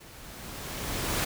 pink noise with level ramp, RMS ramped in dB -50 to -27 dBFS, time 0-1.25 s, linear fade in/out 10 ms, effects none

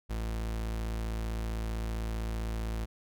40% pulse tone, 55.5 Hz, A1, 16 cents sharp, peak -31 dBFS, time 0.09-2.86 s, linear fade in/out 20 ms, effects none

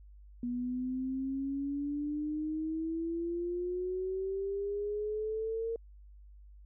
sine exponential sweep, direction up, 241.8 to 460 Hz, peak -32 dBFS, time 0.43-5.76 s, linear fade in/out 2 ms, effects added 50 Hz sine -51 dBFS peak until 6.65 s

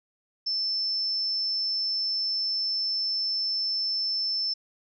sine tone, 5300 Hz, E8, 9 cents sharp, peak -25 dBFS, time 0.46-4.54 s, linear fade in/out 10 ms, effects none

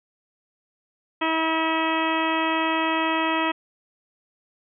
harmonic tone, 322.1 Hz, E4, 40 cents flat, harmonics 1 / 2 / 3 / 4 / 5 / 6 / 7 / 8 / 9 / 10, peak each -26 / -30 / -26 / -29 / -38 / -30 / -38 / -30 / -40 / -34 dBFS, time 1.21-3.52 s, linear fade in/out 10 ms, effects none

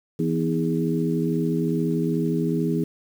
harmonic tone with a mistuned harmonic, 82.41 Hz, E2, in tune, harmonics 2 / 3 / 4 / 5, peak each -24 / -26 / -27 / -28 dBFS, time 0.19-2.84 s, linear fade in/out 5 ms, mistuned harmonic 4, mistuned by -46 cents, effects 8-bit

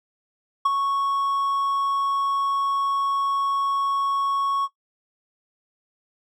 triangle tone with ADSR envelope, 1107 Hz, C#6, 3 cents flat, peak -13 dBFS, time 0.65-4.68 s, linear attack 8 ms, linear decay 22 ms, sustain -6 dB, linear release 39 ms, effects noise-tail reverb RT60 0.1 s tail -17 dB re dry

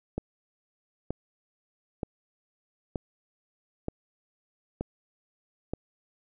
click train, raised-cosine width 2 ms, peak -17 dBFS, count 7, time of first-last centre 0.18-5.736 s, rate 1.08 Hz, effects none

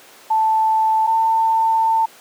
sine tone pair in turn, 880 / 895.9 Hz, A5 / A5, 0 / +31 cents, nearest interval unison, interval 31 cents, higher second, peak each -13 dBFS, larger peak neither, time 0.3-1.07 / 1.07-2.06 s, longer second, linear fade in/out 10 ms, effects pink hiss -44 dBFS RMS until 2.2 s + high-pass 400 Hz 12 dB/octave

